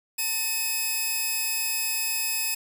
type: tone pair together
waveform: 5% pulse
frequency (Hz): 900 / 2546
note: A5 / D#7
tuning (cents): +39 / +39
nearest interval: octave + tritone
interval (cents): 1800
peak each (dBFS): -25 / -16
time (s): 0.18-2.55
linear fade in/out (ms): 10
effects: none